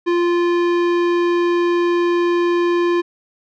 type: tone with tanh clipping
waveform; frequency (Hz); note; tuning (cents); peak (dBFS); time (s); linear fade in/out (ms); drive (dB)
sine; 347.4; F4; -9; -16; 0.06-3.02; 20; 17
effects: none